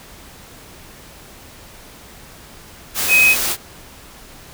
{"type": "tone in noise", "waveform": "sine", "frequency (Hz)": 2529, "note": "D#7", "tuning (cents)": 28, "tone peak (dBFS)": -9, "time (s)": [3.08, 3.36], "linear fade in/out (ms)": 50, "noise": "white", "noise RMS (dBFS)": -20, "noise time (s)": [2.94, 3.57], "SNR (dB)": 8, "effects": ["pink hiss -41 dBFS RMS until 4.53 s"]}